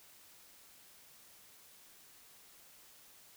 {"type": "silence", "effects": ["white hiss -60 dBFS RMS until 3.36 s"]}